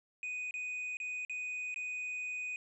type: tone with dropouts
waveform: triangle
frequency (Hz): 2489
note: D#7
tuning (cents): 0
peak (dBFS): -35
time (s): 0.23-2.56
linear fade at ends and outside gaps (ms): 1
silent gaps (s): 0.509-0.54 / 0.97-1.001 / 1.25-1.296 / 1.743-1.76
effects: resampled to 22050 Hz